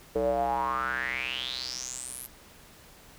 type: tone with band-pass filter sweep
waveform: square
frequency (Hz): 63.3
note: B1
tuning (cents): +43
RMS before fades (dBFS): -31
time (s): 0.15-2.27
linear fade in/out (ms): 10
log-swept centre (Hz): 470 to 12000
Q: 7.9
effects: pink hiss -53 dBFS RMS until 3.18 s